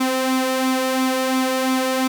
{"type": "tone with flanger", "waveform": "sawtooth", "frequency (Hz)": 260, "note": "C4", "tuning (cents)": -11, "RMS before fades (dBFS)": -20, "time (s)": [0, 2.08], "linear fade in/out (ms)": 10, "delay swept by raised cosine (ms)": [0.84, 2.24], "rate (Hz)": 2.9, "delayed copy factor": 0.55, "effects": []}